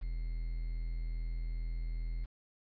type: tone with quantisation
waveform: triangle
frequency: 41.2 Hz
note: E1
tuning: in tune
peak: -32 dBFS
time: 0.01-2.26 s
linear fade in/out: 20 ms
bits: 10
effects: resampled to 11025 Hz